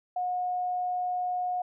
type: tone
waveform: sine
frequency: 724 Hz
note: F#5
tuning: 38 cents flat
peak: -27 dBFS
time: 0.16-1.62 s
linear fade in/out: 5 ms
effects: none